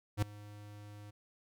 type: tone with ADSR envelope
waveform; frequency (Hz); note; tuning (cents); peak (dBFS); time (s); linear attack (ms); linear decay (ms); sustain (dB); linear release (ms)
square; 103.83; G#2; 0; -27; 0.17-1.11; 54; 4; -22; 13
effects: none